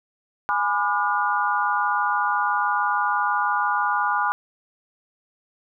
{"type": "chord", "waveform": "sine", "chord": "G# diminished seventh", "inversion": "none", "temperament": "just", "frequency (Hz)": [830.6, 996.7, 1196.1, 1435.3], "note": ["G#5", "B5", "D6", "F6"], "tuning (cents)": [0, 16, 31, 47], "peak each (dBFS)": -25, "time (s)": [0.49, 4.32], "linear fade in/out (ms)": 0, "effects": []}